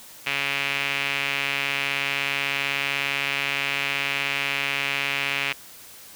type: tone with band-pass filter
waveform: sawtooth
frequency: 139.7 Hz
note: C#3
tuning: 14 cents sharp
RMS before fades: -26 dBFS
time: 0.26-5.53 s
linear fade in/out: 10 ms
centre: 2500 Hz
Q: 3.6
effects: white hiss -45 dBFS RMS until 6.15 s